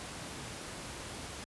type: noise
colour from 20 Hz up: pink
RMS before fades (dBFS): -43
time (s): 0-1.44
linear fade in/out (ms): 0
effects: high-pass 60 Hz 12 dB/octave + resampled to 24000 Hz